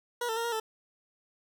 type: tone with pitch steps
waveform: 20% pulse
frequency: 482 / 447.3 / 463.1 / 470.6 / 440.7 Hz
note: B4 / A4 / A#4 / A#4 / A4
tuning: -42 / +28 / -11 / +16 / +3 cents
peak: -25 dBFS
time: 0.21-0.6 s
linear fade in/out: 5 ms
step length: 78 ms
effects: none